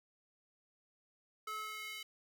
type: tone with high-pass filter sweep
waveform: square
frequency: 430.6 Hz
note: A4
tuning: 37 cents flat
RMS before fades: -44 dBFS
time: 1.47-2.03 s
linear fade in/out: 5 ms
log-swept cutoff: 1100 to 2700 Hz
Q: 2.5
effects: none